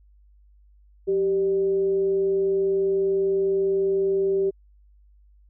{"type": "tone with frequency modulation", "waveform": "sine", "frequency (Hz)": 389, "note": "G4", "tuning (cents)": -13, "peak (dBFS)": -19, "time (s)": [1.07, 4.51], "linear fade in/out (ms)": 20, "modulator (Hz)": 212, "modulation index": 0.21, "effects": ["added 50 Hz sine -52 dBFS peak until 5.49 s"]}